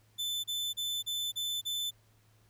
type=tone bursts; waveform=40% pulse; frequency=3520 Hz; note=A7; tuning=in tune; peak=-31 dBFS; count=6; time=0.18-1.91 s; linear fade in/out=20 ms; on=260 ms; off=34 ms; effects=added 108 Hz sine -64 dBFS peak until 2.49 s + pink hiss -69 dBFS RMS until 2.49 s